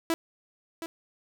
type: tone with echo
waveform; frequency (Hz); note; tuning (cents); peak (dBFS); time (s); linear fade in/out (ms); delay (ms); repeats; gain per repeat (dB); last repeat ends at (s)
sawtooth; 329.6; E4; 0; -20; 0.1-0.14; 0; 720; 1; -10; 0.86
effects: none